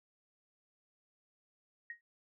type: tone with exponential decay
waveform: sine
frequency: 1878 Hz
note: A#6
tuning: 12 cents sharp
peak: -38 dBFS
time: 1.9-2.01 s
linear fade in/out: 2 ms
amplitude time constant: 23 ms
effects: none